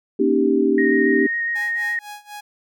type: chord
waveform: sine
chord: Eb dominant seventh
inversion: second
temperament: equal with one note detuned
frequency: 236.1 / 277.2 / 311.1 / 392 Hz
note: Bb3 / Db4 / Eb4 / G4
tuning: +22 / 0 / 0 / 0 cents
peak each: -22 / -20 / -21 / -18 dBFS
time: 0.19-1.27 s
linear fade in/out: 10 ms
type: tone with vibrato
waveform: sine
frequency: 1864.7 Hz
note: A#6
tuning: in tune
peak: -20 dBFS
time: 0.78-1.99 s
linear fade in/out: 2 ms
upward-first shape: square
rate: 7.2 Hz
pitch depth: 9 cents each way
type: tone with tremolo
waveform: sawtooth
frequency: 830.6 Hz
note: G#5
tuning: in tune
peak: -28 dBFS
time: 1.55-2.41 s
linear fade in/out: 10 ms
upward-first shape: sine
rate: 4 Hz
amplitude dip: 90%
effects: none